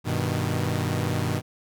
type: chord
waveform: sawtooth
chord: G augmented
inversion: none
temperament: equal with one note detuned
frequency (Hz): 98.28 / 123.47 / 155.56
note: G2 / B2 / D#3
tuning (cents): +5 / 0 / 0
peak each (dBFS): -24 / -24 / -25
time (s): 0.04-1.42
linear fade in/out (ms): 50
effects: none